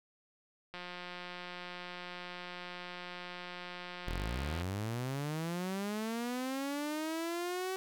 click train, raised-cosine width 0.3 ms, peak -28 dBFS, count 691, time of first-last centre 0.74-4.616 s, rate 178 Hz
sawtooth linear sweep, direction up, 36.71 to 380.8 Hz, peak -31 dBFS, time 4.07-7.76 s, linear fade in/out 0 ms
effects none

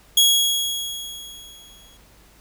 sawtooth tone with exponential decay, 3322 Hz, G#7, in tune, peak -8 dBFS, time 0.17-1.97 s, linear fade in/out 5 ms, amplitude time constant 390 ms, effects added 50 Hz sine -53 dBFS peak until 2.4 s + pink hiss -53 dBFS RMS until 2.4 s

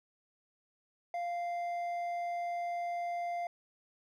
sine tone with hard clipping, 696 Hz, F5, 6 cents flat, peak -35 dBFS, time 1.14-3.47 s, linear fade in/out 2 ms, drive 5 dB, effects none

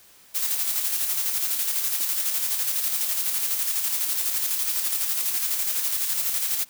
blue noise with tremolo, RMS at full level -24 dBFS, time 0.34-6.65 s, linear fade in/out 20 ms, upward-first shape square, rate 12 Hz, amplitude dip 35%, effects white hiss -53 dBFS RMS until 6.69 s

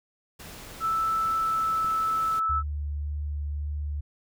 pink noise, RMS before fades -43 dBFS, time 0.39-2.4 s, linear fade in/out 10 ms
sine tone with pitch glide, 1318.5 to 1310.9 Hz, E6 to E6, 0 to -10 cents, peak -23 dBFS, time 0.8-2.63 s, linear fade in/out 50 ms, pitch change -10 cents, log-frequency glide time 1.38-1.82 s
click, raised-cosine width 3 ms, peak -30 dBFS, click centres 1.845 s
sine tone with vibrato, 73.42 Hz, D2, in tune, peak -28 dBFS, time 2.49-4.01 s, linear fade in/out 10 ms, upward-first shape sine, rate 1.8 Hz, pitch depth 10 cents each way
effects none

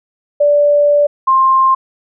sine tone pair in turn, 583 / 1056.9 Hz, D5 / C6, -13 / +17 cents, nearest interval minor seventh, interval 1030 cents, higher second, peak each -7 dBFS, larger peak neither, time 0.4-1.07 / 1.27-1.75 s, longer first, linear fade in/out 10 ms, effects none

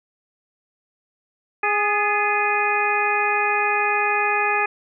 harmonic tone with a mistuned harmonic, 413.3 Hz, G#4, 8 cents flat, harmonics 1 / 2 / 3 / 4 / 5 / 6, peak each -27 / -23 / -25 / -26 / -28 / -23 dBFS, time 1.63-4.66 s, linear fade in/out 5 ms, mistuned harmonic 4, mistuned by +52 cents, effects none

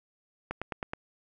click train, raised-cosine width 0.5 ms, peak -18 dBFS, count 5, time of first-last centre 0.51-0.935 s, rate 9.42 Hz, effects none

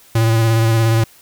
square tone with vibrato, 113.2 Hz, A2, 50 cents sharp, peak -12 dBFS, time 0.15-1.04 s, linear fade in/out 5 ms, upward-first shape square, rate 17 Hz, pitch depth 19 cents each way, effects white hiss -47 dBFS RMS until 1.21 s

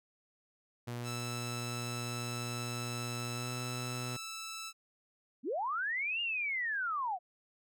sawtooth tone with pitch glide, 120.3 to 123.54 Hz, B2 to B2, -45 to +1 cents, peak -34 dBFS, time 0.87-4.17 s, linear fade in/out 10 ms, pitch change +46 cents, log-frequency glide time 3.34-3.47 s
10% pulse tone, 1318.5 Hz, E6, in tune, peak -33 dBFS, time 1.03-4.73 s, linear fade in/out 50 ms
sine linear two-way sweep, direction up then down, 205 to 2852 to 682 Hz, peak -32 dBFS, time 5.43-7.19 s, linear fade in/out 50 ms, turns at 6.21 s
effects none

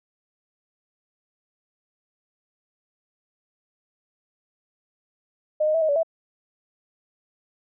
sine tone with pitch steps, 612 / 618 / 653 / 628 / 572 / 655 Hz, D#5 / D#5 / E5 / D#5 / D5 / E5, -29 / -12 / -17 / +16 / -46 / -11 cents, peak -18 dBFS, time 5.6-6.032 s, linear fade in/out 10 ms, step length 72 ms, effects none

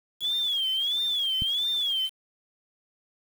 sine tone with vibrato, 3329 Hz, G#7, 3 cents sharp, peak -24 dBFS, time 0.2-2.1 s, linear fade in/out 50 ms, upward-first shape sine, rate 1.5 Hz, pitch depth 140 cents each way
click, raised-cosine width 5 ms, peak -20 dBFS, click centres 1.421 s
effects 7-bit

